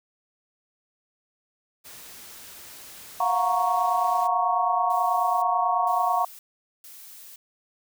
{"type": "noise", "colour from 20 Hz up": "white", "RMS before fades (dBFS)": -44, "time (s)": [1.84, 4.28], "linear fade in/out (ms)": 20}
{"type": "chord", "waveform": "sine", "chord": "Gb major seventh", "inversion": "third", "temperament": "equal with one note detuned", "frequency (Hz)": [698.5, 727.7, 932.3, 1108.7], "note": ["F5", "Gb5", "Bb5", "Db6"], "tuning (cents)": [0, -29, 0, 0], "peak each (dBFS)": [-28, -25, -26, -25], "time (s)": [3.2, 6.25], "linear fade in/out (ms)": 5}
{"type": "noise bursts", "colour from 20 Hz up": "blue", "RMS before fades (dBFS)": -45, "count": 3, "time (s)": [4.9, 7.36], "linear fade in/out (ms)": 2, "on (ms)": 520, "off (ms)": 450}
{"effects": []}